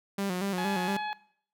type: tone with vibrato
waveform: sawtooth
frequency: 189.3 Hz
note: F#3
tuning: 40 cents sharp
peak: -25 dBFS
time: 0.18-0.97 s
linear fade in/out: 5 ms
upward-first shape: square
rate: 4.3 Hz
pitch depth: 80 cents each way
type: harmonic tone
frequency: 846 Hz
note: G#5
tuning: 32 cents sharp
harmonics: 1 / 2 / 3 / 4 / 5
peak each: -33 / -39 / -43 / -45 / -47 dBFS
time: 0.58-1.13 s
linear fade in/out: 0 ms
effects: noise-tail reverb RT60 0.6 s tail -19 dB re dry